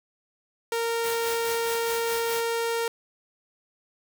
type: tone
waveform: sawtooth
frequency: 462.3 Hz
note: A#4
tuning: 14 cents flat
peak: -21 dBFS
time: 0.72-2.88 s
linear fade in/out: 2 ms
type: noise with tremolo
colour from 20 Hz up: white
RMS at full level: -34 dBFS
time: 1.04-2.41 s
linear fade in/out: 0 ms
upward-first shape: sine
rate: 4.8 Hz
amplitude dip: 65%
effects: none